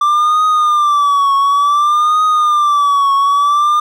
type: tone with vibrato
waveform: triangle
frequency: 1174.7 Hz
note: D6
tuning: in tune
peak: -7 dBFS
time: 0.01-3.8 s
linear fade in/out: 5 ms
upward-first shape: triangle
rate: 0.56 Hz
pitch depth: 110 cents each way
effects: none